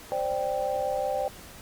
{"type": "chord", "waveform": "sine", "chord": "C suspended second", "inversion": "none", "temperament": "just", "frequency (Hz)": [523.3, 588.7, 784.9], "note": ["C5", "D5", "G5"], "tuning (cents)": [0, 4, 2], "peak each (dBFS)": -30, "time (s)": [0.12, 1.28], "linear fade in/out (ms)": 0, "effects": ["pink hiss -46 dBFS RMS until 1.61 s", "Opus 48 kbps"]}